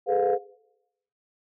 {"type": "tone cluster", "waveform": "sine", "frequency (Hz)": [410.2, 439.2, 505, 710], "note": ["G#4", "A4", "B4", "F5"], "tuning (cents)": [-21, -3, 39, 28], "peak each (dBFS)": [-25, -27, -24, -24], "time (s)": [0.06, 0.39], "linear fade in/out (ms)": 50, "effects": ["noise-tail reverb RT60 0.8 s tail -20 dB re dry", "tanh soft clip ceiling -14 dBFS"]}